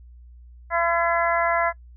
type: harmonic tone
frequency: 338.6 Hz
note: E4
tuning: 46 cents sharp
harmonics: 2 / 3 / 4 / 5 / 6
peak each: -23 / -25 / -26 / -27 / -28 dBFS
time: 0.7-1.73 s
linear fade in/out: 50 ms
effects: noise-tail reverb RT60 0.1 s tail -22 dB re dry + added 60 Hz sine -43 dBFS peak until 1.96 s